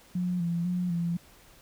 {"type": "tone with vibrato", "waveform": "sine", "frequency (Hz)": 174.8, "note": "F3", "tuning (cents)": 2, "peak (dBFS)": -26, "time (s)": [0.15, 1.17], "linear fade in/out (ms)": 5, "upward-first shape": "square", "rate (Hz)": 2, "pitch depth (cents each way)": 43, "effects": ["pink hiss -56 dBFS RMS until 1.61 s"]}